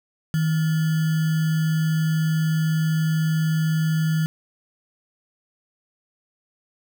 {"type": "tone with sample-and-hold", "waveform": "sine", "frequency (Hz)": 159, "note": "D#3", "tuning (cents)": 38, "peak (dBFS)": -18, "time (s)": [0.34, 4.26], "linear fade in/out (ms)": 0, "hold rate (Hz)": 1575, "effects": []}